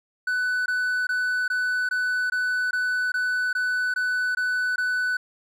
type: tone bursts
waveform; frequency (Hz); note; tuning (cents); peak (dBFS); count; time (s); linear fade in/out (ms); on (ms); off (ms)
triangle; 1495; F#6; +17; -20; 12; 0.27-5.17; 5; 390; 20
effects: none